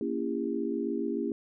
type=chord; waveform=sine; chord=A# diminished seventh; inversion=none; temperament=just; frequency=233.1 / 279.7 / 335.6 / 402.8 Hz; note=A#3 / C#4 / E4 / G4; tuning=0 / +16 / +31 / +47 cents; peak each=-34 dBFS; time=0.01-1.32 s; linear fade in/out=2 ms; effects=none